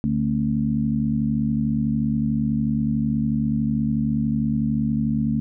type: harmonic tone with a mistuned harmonic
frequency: 73.8 Hz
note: D2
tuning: 9 cents sharp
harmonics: 1 / 2 / 3 / 4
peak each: -32 / -25 / -21 / -28 dBFS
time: 0.04-5.4 s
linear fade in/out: 0 ms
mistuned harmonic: 4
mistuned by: -140 cents
effects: none